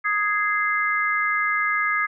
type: chord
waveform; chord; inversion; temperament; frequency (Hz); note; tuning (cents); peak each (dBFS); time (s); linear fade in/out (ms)
sine; Ab major; second; just; 1245.9 / 1661.2 / 2077; Eb6 / Ab6 / C7; +2 / 0 / -13; -24; 0.04-2.07; 20
effects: none